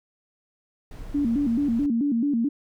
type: noise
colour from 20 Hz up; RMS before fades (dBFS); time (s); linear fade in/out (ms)
brown; -38; 0.91-1.86; 2
type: tone with vibrato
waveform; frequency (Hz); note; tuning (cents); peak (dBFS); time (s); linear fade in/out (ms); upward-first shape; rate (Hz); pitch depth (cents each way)
sine; 257.7; C4; -26; -20; 1.14-2.49; 10; square; 4.6; 190
effects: none